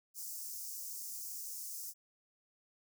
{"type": "high-pass noise", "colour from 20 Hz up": "white", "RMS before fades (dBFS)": -44, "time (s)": [0.14, 1.94], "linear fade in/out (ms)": 50, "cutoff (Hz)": 5200, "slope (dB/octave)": 48, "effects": []}